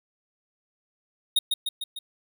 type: tone with echo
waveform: square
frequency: 3729 Hz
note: A#7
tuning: in tune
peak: -18 dBFS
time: 1.36-1.39 s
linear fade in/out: 5 ms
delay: 150 ms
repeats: 4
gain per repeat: -4 dB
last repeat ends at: 1.99 s
effects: none